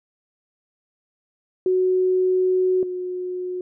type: tone pair in turn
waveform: sine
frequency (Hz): 370 / 363.6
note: F#4 / F#4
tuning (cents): 0 / -30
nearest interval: unison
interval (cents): 30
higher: first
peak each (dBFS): -16 / -25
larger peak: first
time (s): 1.66-2.83 / 2.83-3.61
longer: first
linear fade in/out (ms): 2
effects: none

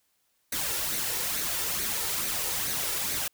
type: noise with flanger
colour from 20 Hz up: white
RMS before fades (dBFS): -30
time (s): 0.52-3.28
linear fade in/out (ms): 5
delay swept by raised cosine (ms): 0.47 to 2.27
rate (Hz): 2.3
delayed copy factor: +0.5
effects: white hiss -72 dBFS RMS until 3.33 s

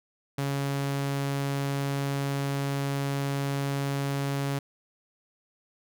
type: tone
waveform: sawtooth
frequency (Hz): 139.4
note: C#3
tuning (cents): +10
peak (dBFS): -23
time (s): 0.38-4.59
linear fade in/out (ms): 5
effects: none

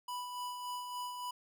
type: tone with tremolo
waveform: square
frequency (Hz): 987.8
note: B5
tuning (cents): 0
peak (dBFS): -38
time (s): 0.08-1.31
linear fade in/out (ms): 5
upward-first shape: sine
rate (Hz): 3.5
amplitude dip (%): 40
effects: none

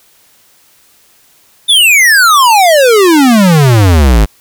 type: exponential sweep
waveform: square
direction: down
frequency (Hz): 3626 to 49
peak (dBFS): -4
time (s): 1.68-4.26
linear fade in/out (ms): 20
effects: white hiss -47 dBFS RMS until 4.4 s

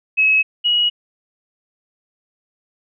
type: tone pair in turn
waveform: sine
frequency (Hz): 2570 / 2905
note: E7 / F#7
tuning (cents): -45 / -32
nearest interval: major second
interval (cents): 213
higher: second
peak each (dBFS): -11 / -13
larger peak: first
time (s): 0.17-0.43 / 0.64-0.9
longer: neither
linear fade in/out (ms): 20
effects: none

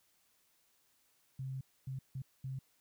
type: tone bursts at uneven times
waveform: sine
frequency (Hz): 132.5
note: C3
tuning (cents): +22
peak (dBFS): -38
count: 4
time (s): 1.39-1.61 / 1.87-1.99 / 2.15-2.22 / 2.44-2.59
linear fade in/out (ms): 5
effects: white hiss -73 dBFS RMS until 2.8 s

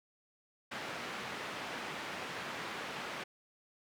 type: band-pass noise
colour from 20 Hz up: white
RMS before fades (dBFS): -42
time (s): 0.71-3.24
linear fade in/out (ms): 10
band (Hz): 140 to 2200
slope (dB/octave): 12
effects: none

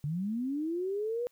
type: linear sweep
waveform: sine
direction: up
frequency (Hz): 139.2 to 493.9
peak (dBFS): -30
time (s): 0.04-1.27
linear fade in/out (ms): 0
effects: white hiss -70 dBFS RMS until 1.31 s

